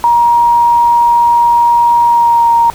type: tone with pitch glide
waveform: sine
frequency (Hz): 946 to 933.5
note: A#5 to A#5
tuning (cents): +25 to +2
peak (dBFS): -5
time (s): 0.04-2.7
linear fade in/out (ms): 0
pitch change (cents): -23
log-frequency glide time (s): 2.04-2.5
effects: pink hiss -33 dBFS RMS until 2.74 s